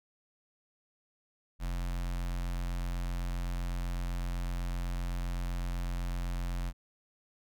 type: tone with notch filter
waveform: square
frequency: 43.94 Hz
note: F1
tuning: 11 cents sharp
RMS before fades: -34 dBFS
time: 1.59-6.73 s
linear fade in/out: 50 ms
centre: 400 Hz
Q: 1.4
effects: none